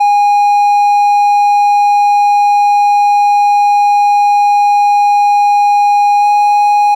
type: tone with pitch glide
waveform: triangle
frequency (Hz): 820 to 825.2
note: G#5 to G#5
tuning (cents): -22 to -11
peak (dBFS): -4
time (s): 0-6.95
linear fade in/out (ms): 10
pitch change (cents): +11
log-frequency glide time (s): 6.2-6.25
effects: none